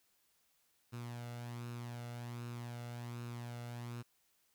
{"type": "tone with flanger", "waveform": "sawtooth", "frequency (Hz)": 119.7, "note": "A#2", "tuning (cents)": 46, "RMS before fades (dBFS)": -45, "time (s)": [0.92, 4.03], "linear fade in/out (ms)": 20, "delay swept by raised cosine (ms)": [0.75, 1.46], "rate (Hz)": 1.3, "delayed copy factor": 0.5, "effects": ["white hiss -75 dBFS RMS until 4.54 s"]}